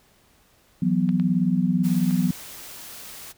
sine chord, E suspended second, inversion none, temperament equal with one note detuned, 166.83 / 185 / 246.9 Hz, E3 / F#3 / B3, +21 / 0 / 0 cents, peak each -24 / -21 / -24 dBFS, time 0.82-2.31 s, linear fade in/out 5 ms
clicks, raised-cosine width 0.3 ms, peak -24 dBFS, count 3, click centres 1.091 / 1.198 / 2.109 s
white noise, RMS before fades -40 dBFS, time 1.83-3.33 s, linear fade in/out 20 ms
effects pink hiss -59 dBFS RMS until 3.37 s

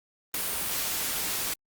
white noise with ADSR envelope, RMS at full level -25 dBFS, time 0.34-1.54 s, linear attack 4 ms, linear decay 6 ms, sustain -5 dB, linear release 7 ms, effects Opus 32 kbps

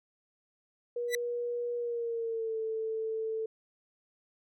sine tone with pitch glide, 480.2 to 442.9 Hz, B4 to A4, -49 to +11 cents, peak -31 dBFS, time 0.96-3.46 s, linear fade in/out 5 ms, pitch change -140 cents, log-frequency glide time 1.76-2.58 s
sawtooth tone with exponential growth, 1975.5 Hz, B6, in tune, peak -22 dBFS, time 1.08-1.15 s, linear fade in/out 2 ms, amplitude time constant 15 ms
effects none

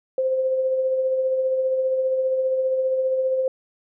sine tone with tremolo, 522 Hz, C5, 4 cents flat, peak -17 dBFS, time 0.18-3.48 s, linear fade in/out 2 ms, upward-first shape triangle, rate 15 Hz, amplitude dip 40%, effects none

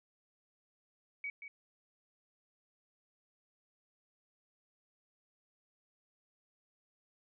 sine tone with echo, 2263 Hz, C#7, 35 cents sharp, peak -37 dBFS, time 1.24-1.3 s, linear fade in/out 2 ms, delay 180 ms, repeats 1, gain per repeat -8 dB, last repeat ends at 1.48 s, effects none

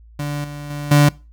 35% pulse tone with level steps, 145.9 Hz, D3, 11 cents flat, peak -20 / -27 / -23 / -7 dBFS, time 0.19-1.09 s, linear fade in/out 5 ms, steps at 0.44 / 0.7 / 0.91 s, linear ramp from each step 5 ms, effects noise-tail reverb RT60 0.3 s tail -23 dB re dry + added 56 Hz sine -42 dBFS peak until 1.32 s

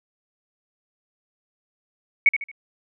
sine tone with echo, 2225 Hz, C#7, 6 cents sharp, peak -10 dBFS, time 2.26-2.29 s, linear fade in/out 2 ms, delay 75 ms, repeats 3, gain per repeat -9 dB, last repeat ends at 2.515 s, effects none

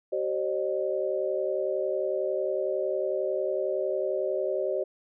sine tone cluster, 382.7 / 536 / 607 Hz, G4 / C5 / D#5, -42 / +42 / -43 cents, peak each -30 dBFS, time 0.12-4.84 s, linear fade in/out 10 ms, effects none

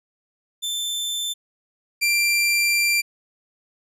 sawtooth tone pair in turn, 3543 / 2365 Hz, A7 / D7, +11 / +12 cents, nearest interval perfect fifth, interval 699 cents, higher first, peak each -21 / -14 dBFS, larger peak second, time 0.62-1.34 / 2.01-3.02 s, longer second, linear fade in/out 20 ms, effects resampled to 32000 Hz

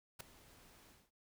pink noise with ADSR envelope, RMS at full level -42 dBFS, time 0.19-1.11 s, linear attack 16 ms, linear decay 3 ms, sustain -21 dB, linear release 210 ms, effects none

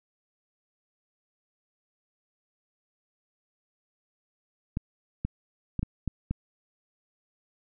clicks, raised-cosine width 5 ms, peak -16 dBFS, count 6, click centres 4.771 / 5.25 / 5.793 / 5.83 / 6.077 / 6.31 s, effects none

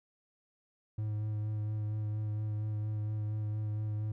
triangle tone with vibrato, 106.6 Hz, G#2, 46 cents sharp, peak -30 dBFS, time 0.98-4.12 s, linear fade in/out 5 ms, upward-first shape sine, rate 4.3 Hz, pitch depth 17 cents each way, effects none

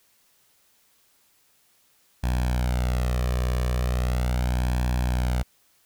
sawtooth tone with flanger, 61.74 Hz, B1, in tune, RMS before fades -24 dBFS, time 2.23-5.43 s, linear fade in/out 10 ms, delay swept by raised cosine 1.2 to 1.72 ms, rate 0.38 Hz, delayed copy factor +0.7, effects white hiss -63 dBFS RMS until 5.85 s

